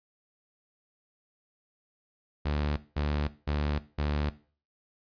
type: tone bursts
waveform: sawtooth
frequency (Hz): 73.7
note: D2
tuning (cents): +7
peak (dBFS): -23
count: 4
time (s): 2.45-4.3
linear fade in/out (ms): 10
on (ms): 320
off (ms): 190
effects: noise-tail reverb RT60 0.4 s tail -17 dB re dry + resampled to 11025 Hz